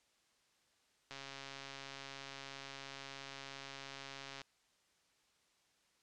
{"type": "click train", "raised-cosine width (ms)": 0.2, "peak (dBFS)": -30, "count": 454, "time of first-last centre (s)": [1.11, 4.417], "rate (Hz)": 137, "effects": ["white hiss -74 dBFS RMS until 6.02 s", "low-pass 7000 Hz 12 dB/octave"]}